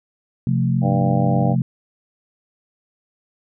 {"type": "chord", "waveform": "sine", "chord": "F major", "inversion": "second", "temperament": "equal with one note detuned", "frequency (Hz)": [130.81, 174.61, 221.3], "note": ["C3", "F3", "A3"], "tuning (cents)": [0, 0, 10], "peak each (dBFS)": [-18, -21, -23], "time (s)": [0.47, 1.62], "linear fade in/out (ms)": 2}
{"type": "harmonic tone", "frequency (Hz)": 99.1, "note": "G2", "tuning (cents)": 19, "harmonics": [1, 2, 3, 4, 5, 6, 7, 8], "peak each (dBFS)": [-33, -31, -26, -35, -28, -27, -26, -27], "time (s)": [0.81, 1.56], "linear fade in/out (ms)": 50}
{"effects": []}